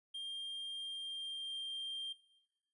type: tone with pitch glide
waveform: triangle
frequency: 3200 to 3182 Hz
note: G7 to G7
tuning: +35 to +25 cents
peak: -39 dBFS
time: 0.14-2.13 s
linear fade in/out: 10 ms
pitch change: -10 cents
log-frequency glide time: 0.71-1.61 s
effects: noise-tail reverb RT60 1.0 s tail -17 dB re dry + resampled to 24000 Hz